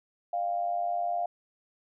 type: tone with amplitude modulation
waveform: sine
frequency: 698.5 Hz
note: F5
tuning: in tune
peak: -24 dBFS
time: 0.33-1.26 s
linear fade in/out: 5 ms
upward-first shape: sine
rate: 99.7 Hz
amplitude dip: 65%
effects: none